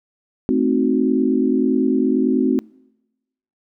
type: chord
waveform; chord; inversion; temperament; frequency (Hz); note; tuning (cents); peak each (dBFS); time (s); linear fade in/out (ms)
sine; A diminished seventh; none; equal; 220 / 261.6 / 311.1 / 370; A3 / C4 / Eb4 / Gb4; 0 / 0 / 0 / 0; -22 / -17 / -23 / -21; 0.49-2.59; 0
effects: noise-tail reverb RT60 1.0 s tail -26 dB re dry